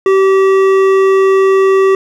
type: tone with hard clipping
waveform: triangle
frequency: 385.4 Hz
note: G4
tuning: 29 cents flat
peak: -8 dBFS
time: 0.06-1.95 s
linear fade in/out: 2 ms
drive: 15 dB
effects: none